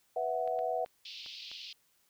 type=chord; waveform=sine; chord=B suspended fourth; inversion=none; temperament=just; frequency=493.9 / 658.5 / 740.8 Hz; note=B4 / E5 / F#5; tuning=0 / -2 / +2 cents; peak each=-36 / -34 / -34 dBFS; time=0.16-0.85 s; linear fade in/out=5 ms
type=clicks; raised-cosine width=0.3 ms; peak=-36 dBFS; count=5; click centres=0.476 / 0.59 / 0.861 / 1.262 / 1.515 s
type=band-pass noise; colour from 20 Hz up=white; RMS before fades=-46 dBFS; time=1.05-1.73 s; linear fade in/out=5 ms; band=2600 to 4800 Hz; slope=48 dB/octave
effects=white hiss -71 dBFS RMS until 2.09 s